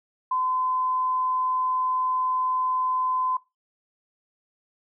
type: tone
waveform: sine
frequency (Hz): 1022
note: C6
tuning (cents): -41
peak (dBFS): -22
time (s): 0.31-3.37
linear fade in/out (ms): 5
effects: noise-tail reverb RT60 0.2 s tail -18 dB re dry